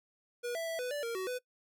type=tone with pitch steps; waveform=square; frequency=482.3 / 661 / 657 / 497.3 / 583 / 464.6 / 375.1 / 498.9 Hz; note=B4 / E5 / E5 / B4 / D5 / A#4 / F#4 / B4; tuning=-41 / +5 / -6 / +12 / -13 / -6 / +24 / +17 cents; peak=-35 dBFS; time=0.43-1.39 s; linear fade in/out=20 ms; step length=120 ms; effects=noise-tail reverb RT60 0.1 s tail -22 dB re dry